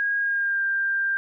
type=tone with pitch glide; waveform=sine; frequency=1636 to 1589.4 Hz; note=G#6 to G6; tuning=-26 to +23 cents; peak=-21 dBFS; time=0-1.17 s; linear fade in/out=0 ms; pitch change=-51 cents; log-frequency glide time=0.18-0.63 s; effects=none